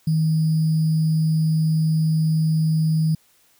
sine tone with sample-and-hold, 158.3 Hz, D#3, 30 cents sharp, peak -16 dBFS, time 0.07-3.15 s, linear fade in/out 5 ms, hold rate 4900 Hz, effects white hiss -59 dBFS RMS until 3.59 s

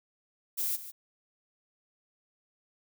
violet noise with echo, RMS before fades -31 dBFS, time 0.57-0.77 s, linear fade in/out 20 ms, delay 150 ms, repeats 1, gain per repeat -13 dB, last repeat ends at 0.92 s, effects none

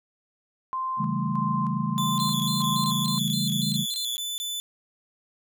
sine tone with tremolo, 1043 Hz, C6, 6 cents flat, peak -26 dBFS, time 0.73-3.18 s, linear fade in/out 0 ms, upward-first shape square, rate 1.6 Hz, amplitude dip 50%
sine chord, A dominant seventh, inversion first, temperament equal, 138.59 / 164.81 / 196 / 220 Hz, C#3 / E3 / G3 / A3, 0 / 0 / 0 / 0 cents, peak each -30 dBFS, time 0.97-3.86 s, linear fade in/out 50 ms
sawtooth tone bursts, 3500 Hz, A7, 10 cents flat, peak -26 dBFS, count 12, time 1.98-4.6 s, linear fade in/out 0 ms, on 200 ms, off 20 ms
40% pulse tone with vibrato, 3729 Hz, A#7, in tune, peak -30 dBFS, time 2.19-4.17 s, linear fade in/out 0 ms, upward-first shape square, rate 3.5 Hz, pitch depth 170 cents each way
effects none

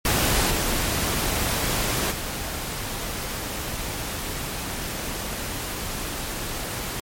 pink noise with level steps, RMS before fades -21 / -24 / -30 dBFS, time 0.05-7 s, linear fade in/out 2 ms, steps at 0.5 / 2.11 s, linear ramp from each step 10 ms, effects MP3 64 kbps

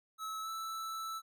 square tone with pitch glide, 1297 to 1318.1 Hz, E6 to E6, -28 to -1 cents, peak -39 dBFS, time 0.18-1.22 s, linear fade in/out 50 ms, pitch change +27 cents, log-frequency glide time 0.41-0.49 s, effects none

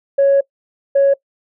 sine tone pair in turn, 554.4 / 554.4 Hz, C#5 / C#5, 0 / 0 cents, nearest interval unison, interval 0 cents, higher neither, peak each -7 dBFS, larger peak neither, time 0.18-0.41 / 0.95-1.14 s, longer first, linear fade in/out 10 ms, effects noise-tail reverb RT60 0.1 s tail -22 dB re dry + tanh soft clip ceiling -6 dBFS

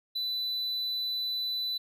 triangle tone, 3990 Hz, B7, 17 cents sharp, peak -28 dBFS, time 0.15-1.78 s, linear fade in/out 10 ms, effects none

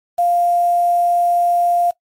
sine tone with quantisation, 698.5 Hz, F5, in tune, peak -12 dBFS, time 0.18-1.91 s, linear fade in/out 10 ms, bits 6, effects noise-tail reverb RT60 0.1 s tail -20 dB re dry + MP3 64 kbps

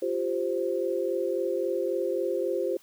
sine chord, F suspended second, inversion none, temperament just, 349.2 / 392.9 / 523.8 Hz, F4 / G4 / C5, 0 / +4 / +2 cents, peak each -30 / -30 / -29 dBFS, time 0.02-2.77 s, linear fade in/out 5 ms, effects white hiss -58 dBFS RMS until 2.82 s + high-pass 150 Hz 12 dB/octave

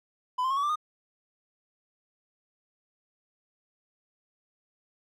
triangle tone with pitch steps, 1003 / 1044.4 / 1087.5 / 1132.4 / 1179.1 / 1227.7 Hz, B5 / C6 / C#6 / C#6 / D6 / D#6, +26 / -3 / -33 / +37 / +7 / -24 cents, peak -23 dBFS, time 0.38-0.758 s, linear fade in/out 10 ms, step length 63 ms, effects none

